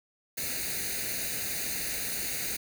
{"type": "noise with comb filter", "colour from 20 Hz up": "white", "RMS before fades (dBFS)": -33, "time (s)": [0.37, 2.57], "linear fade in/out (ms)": 10, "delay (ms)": 0.46, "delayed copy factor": 0.8, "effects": []}